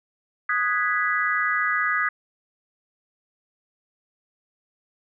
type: chord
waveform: sine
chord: G# minor seventh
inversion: second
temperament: equal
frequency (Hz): 1244.5 / 1480 / 1661.2 / 1975.5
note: D#6 / F#6 / G#6 / B6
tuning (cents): 0 / 0 / 0 / 0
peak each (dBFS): -25 / -29 / -25 / -26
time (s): 0.49-2.09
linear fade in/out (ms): 5
effects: none